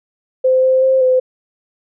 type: tone with pitch steps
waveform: sine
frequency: 517 / 520 / 526 / 512 Hz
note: C5 / C5 / C5 / C5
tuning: -21 / -11 / +9 / -38 cents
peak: -9 dBFS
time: 0.44-1.2 s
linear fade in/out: 10 ms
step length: 190 ms
effects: none